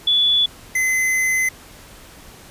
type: tone pair in turn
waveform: sine / square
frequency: 3437 / 2044 Hz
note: A7 / C7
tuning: -41 / -41 cents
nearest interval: major sixth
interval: 900 cents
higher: first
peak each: -13 / -17 dBFS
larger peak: first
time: 0.07-0.46 / 0.75-1.49 s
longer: second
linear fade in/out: 5 ms
effects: pink hiss -43 dBFS RMS until 2.5 s + resampled to 32000 Hz